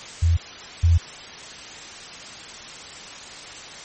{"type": "tone pair in turn", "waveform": "sine", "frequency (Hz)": [83.7, 84.23], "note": ["E2", "E2"], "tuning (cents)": [27, 38], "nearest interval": "unison", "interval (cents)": 11, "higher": "second", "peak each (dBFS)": [-14, -12], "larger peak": "second", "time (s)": [[0.22, 0.37], [0.83, 0.98]], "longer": "neither", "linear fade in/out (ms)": 10, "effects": ["white hiss -38 dBFS RMS until 3.84 s", "MP3 32 kbps"]}